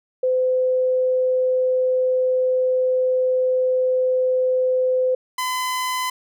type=tone pair in turn; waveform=sine / sawtooth; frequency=511 / 1014.9 Hz; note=C5 / B5; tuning=-41 / +47 cents; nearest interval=octave; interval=1188 cents; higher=second; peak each=-16 / -18 dBFS; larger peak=first; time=0.23-5.15 / 5.38-6.1 s; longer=first; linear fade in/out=5 ms; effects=none

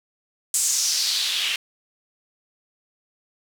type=noise with band-pass filter sweep; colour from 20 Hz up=white; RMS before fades=-23 dBFS; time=0.54-1.56 s; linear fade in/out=2 ms; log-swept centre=8000 to 2700 Hz; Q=3.1; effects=none

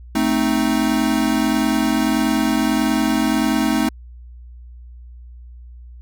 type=chord; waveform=square; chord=A diminished; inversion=none; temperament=equal; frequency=220 / 261.6 / 311.1 Hz; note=A3 / C4 / Eb4; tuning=0 / 0 / 0 cents; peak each=-21 dBFS; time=0.15-3.89 s; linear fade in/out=5 ms; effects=added 60 Hz sine -36 dBFS peak until 6.01 s

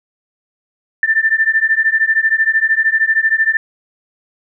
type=beating tone pair; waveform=sine; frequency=1774 / 1787 Hz; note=A6 / A6; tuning=+14 / +26 cents; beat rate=13 Hz; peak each=-14 dBFS; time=1.03-3.57 s; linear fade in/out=2 ms; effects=none

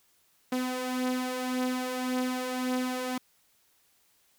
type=beating tone pair; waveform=sawtooth; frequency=252.2 / 254 Hz; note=B3 / B3; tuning=+36 / +49 cents; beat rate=1.8 Hz; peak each=-31 / -26 dBFS; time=0.52-3.18 s; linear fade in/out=5 ms; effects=white hiss -67 dBFS RMS until 4.38 s

